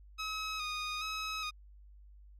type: tone with vibrato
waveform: 15% pulse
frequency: 1258 Hz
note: D#6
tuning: 19 cents sharp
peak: -29 dBFS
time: 0.18-1.51 s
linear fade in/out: 20 ms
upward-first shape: square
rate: 1.2 Hz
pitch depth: 30 cents each way
effects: added 50 Hz sine -53 dBFS peak until 2.39 s + low-pass 8000 Hz 12 dB/octave